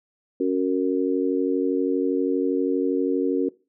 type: harmonic tone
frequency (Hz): 92.5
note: F#2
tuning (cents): 0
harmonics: 3 / 4 / 5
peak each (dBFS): -23 / -24 / -25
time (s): 0.4-3.49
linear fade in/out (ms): 5
effects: noise-tail reverb RT60 0.3 s tail -21 dB re dry